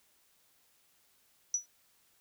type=tone with exponential decay; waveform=sine; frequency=5900 Hz; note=F#8; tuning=6 cents flat; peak=-24 dBFS; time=1.54-1.66 s; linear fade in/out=2 ms; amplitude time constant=26 ms; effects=white hiss -69 dBFS RMS until 2.2 s